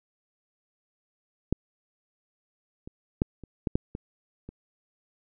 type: clicks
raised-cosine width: 3 ms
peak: -10 / -27 / -9 / -29 / -13 / -10 / -21 / -27 dBFS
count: 8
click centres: 1.526 / 2.875 / 3.219 / 3.437 / 3.672 / 3.755 / 3.951 / 4.49 s
effects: none